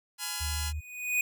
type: chord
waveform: 5% pulse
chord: F diminished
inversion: first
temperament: just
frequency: 838.1 / 1005.8 / 1396.9 Hz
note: Ab5 / Cb6 / F6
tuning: +16 / +31 / 0 cents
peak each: -26 dBFS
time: 0.18-0.73 s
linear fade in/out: 50 ms
type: tone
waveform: sine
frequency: 76.1 Hz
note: D#2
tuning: 38 cents flat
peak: -31 dBFS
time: 0.4-0.81 s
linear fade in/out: 20 ms
type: tone with exponential growth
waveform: square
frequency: 2480 Hz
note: D#7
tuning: 6 cents flat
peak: -23 dBFS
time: 0.61-1.21 s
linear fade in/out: 2 ms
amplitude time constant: 130 ms
effects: none